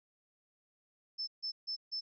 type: tone bursts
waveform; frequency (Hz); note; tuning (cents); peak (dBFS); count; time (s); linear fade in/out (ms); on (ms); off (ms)
sine; 5274; E8; 0; -35; 4; 1.18-2.01; 20; 95; 150
effects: none